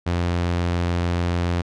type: tone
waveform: sawtooth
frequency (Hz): 87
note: F2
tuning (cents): -6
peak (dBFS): -16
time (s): 0.06-1.62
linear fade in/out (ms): 10
effects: low-pass 5000 Hz 12 dB/octave

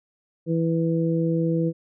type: harmonic tone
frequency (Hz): 164.81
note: E3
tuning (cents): 0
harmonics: 1 / 2 / 3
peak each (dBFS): -22 / -25 / -27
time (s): 0.46-1.73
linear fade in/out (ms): 50
effects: none

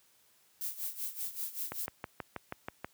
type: noise with tremolo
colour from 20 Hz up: violet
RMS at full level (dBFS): -36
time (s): 0.61-1.86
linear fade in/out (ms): 0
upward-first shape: sine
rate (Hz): 5.2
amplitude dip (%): 80
type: click train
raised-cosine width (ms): 0.5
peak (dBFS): -22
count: 8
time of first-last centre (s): 1.72-2.845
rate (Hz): 6.22
effects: white hiss -67 dBFS RMS until 2.93 s + high-pass 60 Hz 12 dB/octave

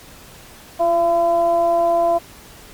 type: tone with frequency modulation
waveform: sine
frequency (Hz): 679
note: F5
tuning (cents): -49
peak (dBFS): -13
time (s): 0.79-2.19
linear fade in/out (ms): 20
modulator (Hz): 336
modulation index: 0.49
effects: pink hiss -42 dBFS RMS until 2.73 s + MP3 96 kbps

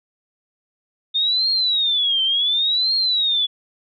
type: tone with vibrato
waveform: sine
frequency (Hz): 3637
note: A#7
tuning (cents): -43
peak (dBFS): -16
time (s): 1.14-3.47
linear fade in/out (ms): 20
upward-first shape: triangle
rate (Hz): 0.69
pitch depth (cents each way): 280
effects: none

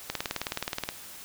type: click train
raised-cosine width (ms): 0.2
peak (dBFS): -12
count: 16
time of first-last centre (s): 0.1-0.889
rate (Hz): 19
effects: white hiss -45 dBFS RMS until 1.24 s

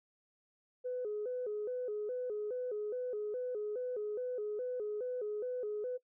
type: tone with vibrato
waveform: sine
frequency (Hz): 458.5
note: A#4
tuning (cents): -29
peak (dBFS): -34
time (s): 0.84-5.98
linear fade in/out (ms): 20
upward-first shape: square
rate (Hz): 2.4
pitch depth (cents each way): 150
effects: noise-tail reverb RT60 0.1 s tail -20 dB re dry + tanh soft clip ceiling -30 dBFS

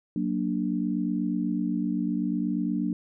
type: chord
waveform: sine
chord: Gb augmented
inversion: none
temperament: equal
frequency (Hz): 185 / 233.1 / 293.7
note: Gb3 / Bb3 / D4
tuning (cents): 0 / 0 / 0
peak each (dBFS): -29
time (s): 0.16-2.93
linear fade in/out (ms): 2
effects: none

